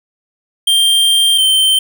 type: tone pair in turn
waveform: square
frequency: 3176 / 3111 Hz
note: G7 / G7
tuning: +22 / -14 cents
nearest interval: unison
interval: 36 cents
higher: first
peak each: -9 dBFS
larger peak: neither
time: 0.67-1.38 / 1.38-1.79 s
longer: first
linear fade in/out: 5 ms
effects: none